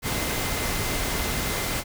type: tone in noise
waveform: sine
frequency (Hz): 2069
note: C7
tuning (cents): -20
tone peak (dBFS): -37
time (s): 0.02-1.84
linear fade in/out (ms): 50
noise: pink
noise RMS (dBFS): -27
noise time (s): 0.02-1.84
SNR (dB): -13
effects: none